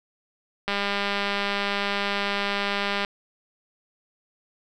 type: click train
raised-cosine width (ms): 0.3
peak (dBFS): -10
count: 477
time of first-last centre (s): 0.68-3.048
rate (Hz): 201
effects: none